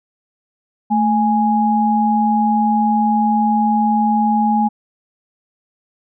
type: tone pair together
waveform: sine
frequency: 220 / 830.6 Hz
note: A3 / G#5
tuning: 0 / 0 cents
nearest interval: octave + major seventh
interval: 2300 cents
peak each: -15 dBFS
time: 0.9-4.69 s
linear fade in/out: 20 ms
effects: none